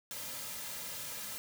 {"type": "noise with comb filter", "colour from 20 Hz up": "white", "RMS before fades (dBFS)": -42, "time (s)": [0.11, 1.38], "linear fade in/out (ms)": 0, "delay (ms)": 2.7, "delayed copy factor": -0.6, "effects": []}